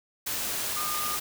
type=tone in noise; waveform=sine; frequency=1215 Hz; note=D#6; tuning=42 cents flat; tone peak=-32 dBFS; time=0.76-1.17 s; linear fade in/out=10 ms; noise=white; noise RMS=-31 dBFS; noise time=0.26-1.2 s; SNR=-4 dB; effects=none